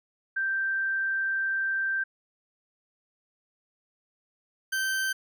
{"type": "tone pair in turn", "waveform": ["sine", "40% pulse"], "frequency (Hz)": [1568, 1553.6], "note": ["G6", "G6"], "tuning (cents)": [0, -16], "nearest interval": "unison", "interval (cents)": 16, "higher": "first", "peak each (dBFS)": [-25, -25], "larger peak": "neither", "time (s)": [[0.36, 2.04], [4.72, 5.13]], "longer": "first", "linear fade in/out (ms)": 10, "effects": []}